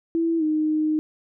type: tone with pitch glide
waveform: sine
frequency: 331 to 308.8 Hz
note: E4 to D#4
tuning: +7 to -13 cents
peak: -19 dBFS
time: 0.15-0.99 s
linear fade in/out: 0 ms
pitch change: -120 cents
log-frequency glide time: 0.38-0.43 s
effects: none